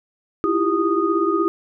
sine tone cluster, 326 / 342.5 / 395.6 / 1238 Hz, E4 / F4 / G4 / D#6, -19 / -34 / +16 / -9 cents, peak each -22 dBFS, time 0.44-1.48 s, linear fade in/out 0 ms, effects none

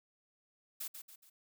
blue noise with echo, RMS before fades -41 dBFS, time 0.8-0.88 s, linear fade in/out 10 ms, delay 140 ms, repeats 3, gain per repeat -7 dB, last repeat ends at 1.3 s, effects none

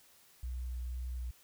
sine tone with vibrato, 61.74 Hz, B1, in tune, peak -36 dBFS, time 0.43-1.31 s, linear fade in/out 5 ms, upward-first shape triangle, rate 2.1 Hz, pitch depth 19 cents each way, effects white hiss -63 dBFS RMS until 1.43 s

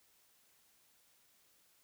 silence, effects white hiss -70 dBFS RMS until 1.83 s

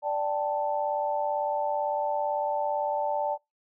sine chord, D suspended fourth, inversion none, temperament just, 587.3 / 783.1 / 881 Hz, D5 / G5 / A5, 0 / -2 / +2 cents, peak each -29 / -32 / -29 dBFS, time 0.02-3.38 s, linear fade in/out 50 ms, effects noise-tail reverb RT60 0.2 s tail -25 dB re dry

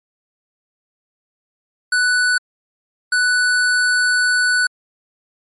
square tone bursts at uneven times, 1486 Hz, F#6, 7 cents sharp, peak -14 dBFS, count 2, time 1.92-2.38 / 3.12-4.67 s, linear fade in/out 5 ms, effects MP3 48 kbps

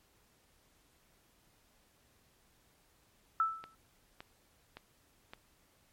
sine tone with exponential decay, 1318.5 Hz, E6, in tune, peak -24 dBFS, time 3.4-3.75 s, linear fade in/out 1 ms, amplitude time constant 74 ms
click train, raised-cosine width 0.3 ms, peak -30 dBFS, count 4, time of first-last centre 3.64-5.335 s, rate 1.77 Hz
effects pink hiss -69 dBFS RMS until 5.92 s + MP3 64 kbps

